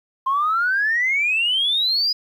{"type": "exponential sweep", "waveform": "sine", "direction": "up", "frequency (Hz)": [1046.5, 5000], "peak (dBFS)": -16, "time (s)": [0.26, 2.13], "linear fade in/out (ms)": 10, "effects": ["tanh soft clip ceiling -12 dBFS", "9-bit"]}